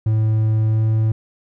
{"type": "tone with pitch glide", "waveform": "triangle", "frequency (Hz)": [109.4, 110.16], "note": ["A2", "A2"], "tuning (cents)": [-9, 3], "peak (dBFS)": -12, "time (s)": [0.06, 1.12], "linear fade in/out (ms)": 5, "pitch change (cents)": 12, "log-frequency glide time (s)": [0.68, 0.82], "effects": []}